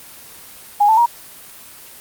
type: tone with pitch steps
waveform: sine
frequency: 823 / 882.1 / 945.4 Hz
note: G#5 / A5 / A#5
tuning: -16 / +4 / +24 cents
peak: -9 dBFS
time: 0.8-1.061 s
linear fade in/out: 10 ms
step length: 87 ms
effects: white hiss -39 dBFS RMS until 2 s + Opus 24 kbps